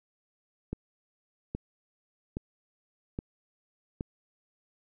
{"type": "click train", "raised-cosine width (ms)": 3, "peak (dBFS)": -20, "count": 5, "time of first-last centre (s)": [0.73, 4.009], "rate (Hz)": 1.22, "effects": []}